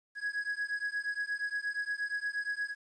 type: beating tone pair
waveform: triangle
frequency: 1661.2 / 1669.7 Hz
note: G#6 / G#6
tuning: 0 / +9 cents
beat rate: 8.5 Hz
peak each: -34 / -34 dBFS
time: 0.15-2.75 s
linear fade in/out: 50 ms
effects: resampled to 22050 Hz + 11-bit